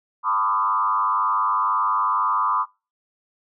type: tone with frequency modulation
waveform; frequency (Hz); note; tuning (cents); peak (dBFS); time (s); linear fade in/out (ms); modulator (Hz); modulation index
sine; 1107; C#6; -3; -18; 0.23-2.66; 50; 102; 1.6
effects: noise-tail reverb RT60 0.3 s tail -24 dB re dry